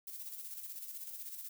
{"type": "noise with tremolo", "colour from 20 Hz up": "violet", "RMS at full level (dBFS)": -44, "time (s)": [0.07, 1.49], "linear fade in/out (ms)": 5, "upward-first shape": "square", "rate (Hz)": 16, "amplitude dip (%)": 45, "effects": []}